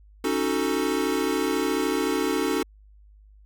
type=chord; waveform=square; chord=D# half-diminished seventh; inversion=third; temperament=equal; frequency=277.2 / 311.1 / 370 / 440 Hz; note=C#4 / D#4 / F#4 / A4; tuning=0 / 0 / 0 / 0 cents; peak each=-29 dBFS; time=0.24-2.63 s; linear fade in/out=5 ms; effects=added 51 Hz sine -49 dBFS peak until 3.45 s

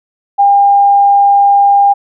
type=tone; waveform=sine; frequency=803 Hz; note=G5; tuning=41 cents sharp; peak=-4 dBFS; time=0.38-1.94 s; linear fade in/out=20 ms; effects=none

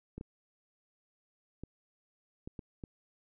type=clicks; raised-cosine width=3 ms; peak=-29 dBFS; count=6; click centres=0.18 / 0.211 / 1.636 / 2.475 / 2.592 / 2.838 s; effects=none

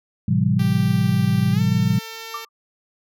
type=chord; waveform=sine; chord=A minor seventh; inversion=none; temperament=equal with one note detuned; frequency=110 / 130.81 / 168.96 / 196 Hz; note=A2 / C3 / E3 / G3; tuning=0 / 0 / +43 / 0 cents; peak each=-21 dBFS; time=0.28-1.99 s; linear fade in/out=5 ms
type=tone with pitch glide; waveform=5% pulse; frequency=392 to 450.3 Hz; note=G4 to A4; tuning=0 to +40 cents; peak=-21 dBFS; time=0.59-2.45 s; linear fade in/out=5 ms; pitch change=+240 cents; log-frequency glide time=1.52-1.61 s
type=tone with exponential decay; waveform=sine; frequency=1174.7 Hz; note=D6; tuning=in tune; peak=-23 dBFS; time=2.34-2.49 s; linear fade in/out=5 ms; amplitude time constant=32 ms
effects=none

